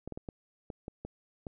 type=clicks; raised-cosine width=2 ms; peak=-26 dBFS; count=8; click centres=0.076 / 0.123 / 0.175 / 0.288 / 0.702 / 0.881 / 1.05 / 1.468 s; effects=none